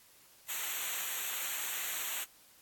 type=noise with comb filter; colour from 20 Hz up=white; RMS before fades=-37 dBFS; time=0.48-2.25 s; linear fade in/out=20 ms; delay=0.2 ms; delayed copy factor=-0.95; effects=white hiss -61 dBFS RMS until 2.61 s + AAC 64 kbps